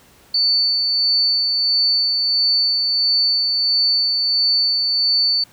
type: tone with tremolo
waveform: sine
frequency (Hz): 4500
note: C#8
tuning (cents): +25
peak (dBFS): -13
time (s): 0.34-5.44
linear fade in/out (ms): 5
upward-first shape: sine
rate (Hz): 1.5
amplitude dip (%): 30
effects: pink hiss -50 dBFS RMS until 5.52 s + high-pass 60 Hz 12 dB/octave